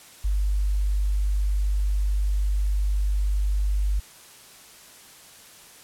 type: tone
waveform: sine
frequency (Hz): 50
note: G1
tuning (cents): +35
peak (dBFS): -20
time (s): 0.24-4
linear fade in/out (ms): 10
effects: white hiss -48 dBFS RMS until 5.83 s + low-pass 12000 Hz 12 dB/octave